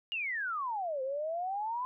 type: exponential two-way sweep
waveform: sine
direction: down then up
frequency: 2894 to 514 to 1022 Hz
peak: -32 dBFS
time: 0.12-1.85 s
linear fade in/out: 0 ms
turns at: 1.02 s
effects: none